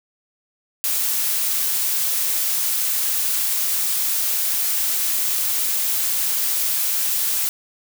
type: noise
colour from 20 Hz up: blue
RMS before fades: -21 dBFS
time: 0.84-7.49 s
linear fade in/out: 0 ms
effects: none